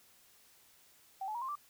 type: tone with pitch steps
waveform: sine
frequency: 773 / 857.7 / 951.7 / 1055.9 / 1171.6 Hz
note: G5 / A5 / A#5 / C6 / D6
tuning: -24 / -44 / +36 / +15 / -5 cents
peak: -36 dBFS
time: 1.21-1.555 s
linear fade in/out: 5 ms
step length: 69 ms
effects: white hiss -64 dBFS RMS until 1.69 s